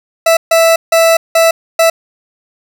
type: tone bursts at uneven times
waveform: 40% pulse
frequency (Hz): 659.3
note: E5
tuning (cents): 0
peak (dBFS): -5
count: 5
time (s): 0.26-0.37 / 0.51-0.76 / 0.92-1.17 / 1.35-1.51 / 1.79-1.9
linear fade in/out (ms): 5
effects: none